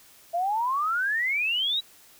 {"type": "exponential sweep", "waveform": "sine", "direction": "up", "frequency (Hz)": [665, 3937], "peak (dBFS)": -23, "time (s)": [0.33, 1.81], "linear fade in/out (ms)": 20, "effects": ["white hiss -54 dBFS RMS until 2.19 s"]}